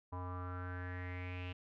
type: tone with low-pass filter sweep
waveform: square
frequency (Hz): 90.3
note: F#2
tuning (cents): -42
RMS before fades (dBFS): -43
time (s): 0.12-1.53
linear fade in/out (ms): 10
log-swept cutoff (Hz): 990 to 2800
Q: 6.2
effects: none